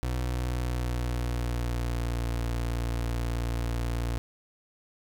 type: tone with pitch glide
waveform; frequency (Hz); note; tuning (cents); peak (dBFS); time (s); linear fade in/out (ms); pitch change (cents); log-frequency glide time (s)
30% pulse; 61.74 to 58.41; B1 to A#1; 0 to +4; -25; 0.03-4.18; 0; -96; 0.23-2.31
effects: none